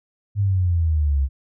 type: exponential sweep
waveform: sine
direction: down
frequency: 103.7 to 66 Hz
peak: -16 dBFS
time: 0.35-1.29 s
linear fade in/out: 50 ms
effects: none